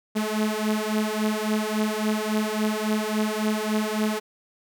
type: beating tone pair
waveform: sawtooth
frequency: 213 / 216.6 Hz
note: G#3 / A3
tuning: +44 / -27 cents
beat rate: 3.6 Hz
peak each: -22 / -22 dBFS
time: 0.15-4.2 s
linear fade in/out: 20 ms
effects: none

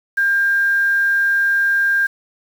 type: tone with quantisation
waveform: sine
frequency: 1600 Hz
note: G6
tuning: 35 cents sharp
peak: -13 dBFS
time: 0.17-2.07 s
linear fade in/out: 10 ms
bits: 6
effects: none

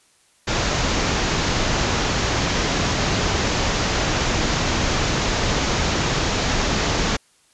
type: low-pass noise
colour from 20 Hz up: pink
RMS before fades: -21 dBFS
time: 0.47-7.17 s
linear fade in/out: 10 ms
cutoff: 7100 Hz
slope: 96 dB/octave
effects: white hiss -58 dBFS RMS until 7.53 s + resampled to 24000 Hz

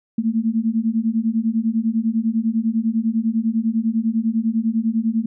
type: beating tone pair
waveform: sine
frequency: 220 / 230 Hz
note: A3 / A#3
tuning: 0 / -23 cents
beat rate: 10 Hz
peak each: -20 dBFS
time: 0.18-5.26 s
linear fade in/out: 5 ms
effects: none

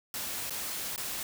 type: noise with dropouts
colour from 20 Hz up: white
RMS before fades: -36 dBFS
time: 0.14-1.23 s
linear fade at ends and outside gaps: 1 ms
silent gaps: 0.497-0.506 / 0.961-0.978 s
effects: none

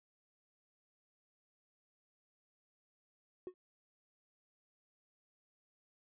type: tone with exponential decay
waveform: triangle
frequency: 365.7 Hz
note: F#4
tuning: 20 cents flat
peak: -34 dBFS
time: 3.47-3.54 s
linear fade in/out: 1 ms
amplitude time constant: 15 ms
effects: tanh soft clip ceiling -36 dBFS + resampled to 8000 Hz

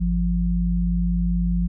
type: tone pair together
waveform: sine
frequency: 51.91 / 174.61 Hz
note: G#1 / F3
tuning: 0 / 0 cents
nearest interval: octave + major sixth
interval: 2100 cents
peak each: -21 dBFS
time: 0-1.68 s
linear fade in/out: 20 ms
effects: none

